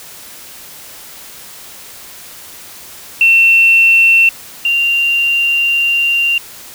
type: tone pair in turn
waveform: sine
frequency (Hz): 2700 / 2776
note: E7 / F7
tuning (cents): +41 / -11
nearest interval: unison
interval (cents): 48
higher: second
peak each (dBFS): -5 / -10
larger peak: first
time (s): 3.21-4.29 / 4.65-6.38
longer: second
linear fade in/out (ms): 2
effects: white hiss -34 dBFS RMS until 6.74 s